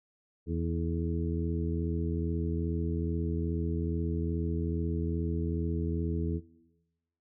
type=harmonic tone with a mistuned harmonic; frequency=82.41 Hz; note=E2; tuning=in tune; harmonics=1 / 2 / 3 / 4 / 5; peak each=-32 / -35 / -37 / -38 / -39 dBFS; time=0.46-6.41 s; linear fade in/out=50 ms; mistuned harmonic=5; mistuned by=+58 cents; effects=noise-tail reverb RT60 1.0 s tail -18 dB re dry